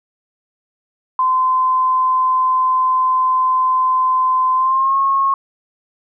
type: tone with pitch glide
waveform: sine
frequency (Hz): 1030 to 1088.7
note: C6 to C#6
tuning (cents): -28 to -32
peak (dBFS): -12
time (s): 1.19-5.34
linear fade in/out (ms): 2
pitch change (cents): +96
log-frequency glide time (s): 4.55-4.97
effects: none